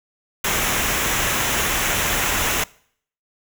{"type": "noise with comb filter", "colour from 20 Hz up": "pink", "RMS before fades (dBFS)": -21, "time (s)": [0.44, 2.64], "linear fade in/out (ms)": 5, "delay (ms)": 0.22, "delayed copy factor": -0.55, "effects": ["noise-tail reverb RT60 0.6 s tail -23 dB re dry"]}